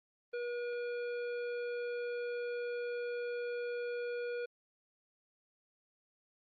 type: harmonic tone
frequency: 481.8 Hz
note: B4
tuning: 43 cents flat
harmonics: 1 / 3 / 5 / 7 / 9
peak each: -36 / -46 / -51 / -62 / -61 dBFS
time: 0.33-4.46 s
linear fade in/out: 10 ms
effects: Opus 24 kbps